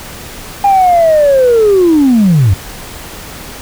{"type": "linear sweep", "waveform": "sine", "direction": "down", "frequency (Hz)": [812, 85.5], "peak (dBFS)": -3, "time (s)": [0.64, 2.54], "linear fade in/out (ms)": 5, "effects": ["tanh soft clip ceiling -2 dBFS", "pink hiss -28 dBFS RMS until 3.61 s"]}